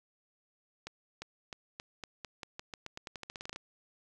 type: accelerating click train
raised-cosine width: 0.2 ms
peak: -24 dBFS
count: 21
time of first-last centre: 0.87-3.56 s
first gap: 350 ms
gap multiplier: 0.88
effects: none